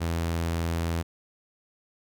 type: tone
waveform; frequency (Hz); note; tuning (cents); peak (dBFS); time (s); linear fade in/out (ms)
sawtooth; 83.5; E2; +23; -22; 0-1.03; 20
effects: none